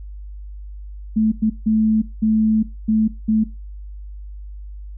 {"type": "tone bursts at uneven times", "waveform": "sine", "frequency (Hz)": 218.2, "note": "A3", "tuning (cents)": -14, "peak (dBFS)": -13, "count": 6, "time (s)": [[1.16, 1.32], [1.42, 1.5], [1.66, 2.02], [2.22, 2.63], [2.88, 3.08], [3.28, 3.44]], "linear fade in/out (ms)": 10, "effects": ["noise-tail reverb RT60 0.2 s tail -17 dB re dry", "added 50 Hz sine -31 dBFS peak until 4.97 s"]}